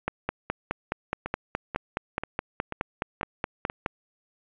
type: two click trains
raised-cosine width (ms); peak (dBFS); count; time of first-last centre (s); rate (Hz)
0.5; -16 / -11; 6 / 19; 1.26-3.699 / 0.08-3.862; 2.05 / 4.76
effects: resampled to 8000 Hz + 8-bit